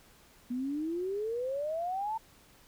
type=exponential sweep; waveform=sine; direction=up; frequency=240 to 910 Hz; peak=-31 dBFS; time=0.5-2.18 s; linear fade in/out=10 ms; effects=pink hiss -60 dBFS RMS until 2.67 s